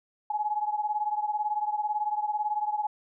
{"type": "beating tone pair", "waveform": "sine", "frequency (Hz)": [838, 856], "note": ["G#5", "A5"], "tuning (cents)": [15, -48], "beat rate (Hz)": 18, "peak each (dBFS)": [-28, -31], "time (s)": [0.3, 2.87], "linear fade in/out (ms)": 5, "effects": []}